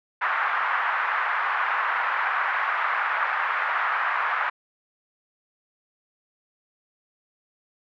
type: band-pass noise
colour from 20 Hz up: pink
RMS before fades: -25 dBFS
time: 0.21-4.5 s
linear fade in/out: 10 ms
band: 1000 to 1800 Hz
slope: 24 dB/octave
effects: none